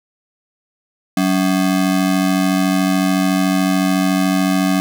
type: ring-modulated tone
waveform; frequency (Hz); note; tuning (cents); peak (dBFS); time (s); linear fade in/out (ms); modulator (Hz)
square; 234.2; A#3; +8; -11; 1.17-4.8; 0; 46.9
effects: none